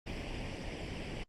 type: noise with comb filter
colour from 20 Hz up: pink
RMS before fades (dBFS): -39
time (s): 0.06-1.24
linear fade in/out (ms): 10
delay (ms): 0.38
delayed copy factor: +0.75
effects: low-pass 4000 Hz 12 dB/octave + Opus 24 kbps